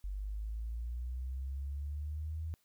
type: linear sweep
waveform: sine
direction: up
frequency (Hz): 47.73 to 81.3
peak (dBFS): -36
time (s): 0.04-2.54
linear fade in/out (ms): 0
effects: white hiss -74 dBFS RMS until 2.64 s